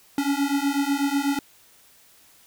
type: beating tone pair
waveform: square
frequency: 277.2 / 285.3 Hz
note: C#4 / C#4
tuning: 0 / +50 cents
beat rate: 8.1 Hz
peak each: -25 dBFS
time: 0.18-1.39 s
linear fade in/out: 2 ms
effects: white hiss -55 dBFS RMS until 2.46 s